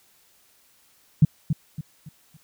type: tone with echo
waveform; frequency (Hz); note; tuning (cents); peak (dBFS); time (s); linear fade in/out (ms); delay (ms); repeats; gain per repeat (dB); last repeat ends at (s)
sine; 153; D#3; -29; -9; 1.22-1.25; 5; 280; 4; -9; 2.37
effects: white hiss -60 dBFS RMS until 2.43 s